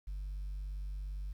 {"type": "tone", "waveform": "sine", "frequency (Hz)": 48.72, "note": "G1", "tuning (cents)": -10, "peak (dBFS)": -35, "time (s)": [0.07, 1.33], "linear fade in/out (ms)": 10, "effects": ["tanh soft clip ceiling -36 dBFS", "11-bit"]}